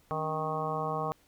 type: harmonic tone with a mistuned harmonic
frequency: 156.5 Hz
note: D#3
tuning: 10 cents sharp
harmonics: 1 / 2 / 3 / 4 / 5 / 6 / 7 / 8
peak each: -37 / -44 / -37 / -38 / -36 / -44 / -35 / -43 dBFS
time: 0.11-1.12 s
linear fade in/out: 0 ms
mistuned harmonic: 2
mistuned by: -150 cents
effects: pink hiss -65 dBFS RMS until 1.27 s